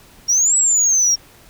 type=exponential two-way sweep; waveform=sine; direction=up then down; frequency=5540 to 7860 to 5540 Hz; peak=-10 dBFS; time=0.28-1.16 s; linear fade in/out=20 ms; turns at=0.56 s; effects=tanh soft clip ceiling -10 dBFS + pink hiss -47 dBFS RMS until 1.49 s